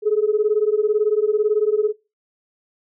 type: beating tone pair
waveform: sine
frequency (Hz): 415.3 / 433.3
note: G#4 / A4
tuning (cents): 0 / -27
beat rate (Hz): 18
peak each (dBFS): -18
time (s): 0.02-1.93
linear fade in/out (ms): 50
effects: noise-tail reverb RT60 0.3 s tail -25 dB re dry + tanh soft clip ceiling -8 dBFS